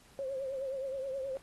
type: tone with vibrato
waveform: sine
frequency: 536 Hz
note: C5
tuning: 42 cents sharp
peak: -34 dBFS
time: 0.19-1.37 s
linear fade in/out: 0 ms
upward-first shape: triangle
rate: 9.5 Hz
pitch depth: 76 cents each way
effects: pink hiss -61 dBFS RMS until 1.42 s + AAC 32 kbps